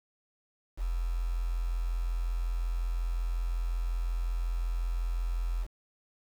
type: tone with quantisation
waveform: sine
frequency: 42.75 Hz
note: F1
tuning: 36 cents flat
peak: -28 dBFS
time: 0.77-5.67 s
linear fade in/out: 50 ms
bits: 8
effects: none